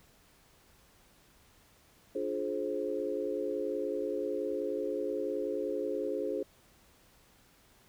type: chord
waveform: sine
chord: D half-diminished seventh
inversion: none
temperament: just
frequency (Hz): 293.7 / 352.4 / 422.9 / 528.6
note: D4 / F4 / Ab4 / C5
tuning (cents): 0 / +16 / +31 / +18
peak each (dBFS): -39 / -38 / -35 / -36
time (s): 2.15-6.43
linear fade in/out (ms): 5
effects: pink hiss -63 dBFS RMS until 7.88 s